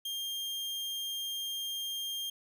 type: tone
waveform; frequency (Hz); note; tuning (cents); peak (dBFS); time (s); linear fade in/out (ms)
40% pulse; 3203; G7; +37; -34; 0.05-2.3; 5
effects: none